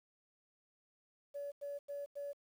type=tone bursts; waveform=sine; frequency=570 Hz; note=C#5; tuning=48 cents sharp; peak=-39 dBFS; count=4; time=1.34-2.333 s; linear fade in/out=20 ms; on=180 ms; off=91 ms; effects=tanh soft clip ceiling -36 dBFS + 11-bit